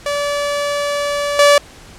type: tone with level steps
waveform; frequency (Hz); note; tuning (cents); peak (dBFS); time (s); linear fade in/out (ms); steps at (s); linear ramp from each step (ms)
sawtooth; 577; D5; -31; -13 / -3; 0.06-1.58; 2; 1.39; 2
effects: pink hiss -40 dBFS RMS until 1.98 s + low-pass 9000 Hz 12 dB/octave